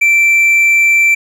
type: tone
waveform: triangle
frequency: 2341 Hz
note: D7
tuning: 6 cents flat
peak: -5 dBFS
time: 0.01-1.15 s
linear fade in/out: 10 ms
effects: none